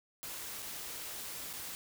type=noise with dropouts; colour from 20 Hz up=white; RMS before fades=-43 dBFS; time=0.23-1.75 s; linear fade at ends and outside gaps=0 ms; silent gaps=0.622-0.626 / 1.53-1.535 s; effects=none